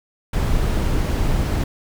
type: noise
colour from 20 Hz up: brown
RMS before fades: -19 dBFS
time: 0.33-1.64 s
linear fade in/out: 5 ms
effects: none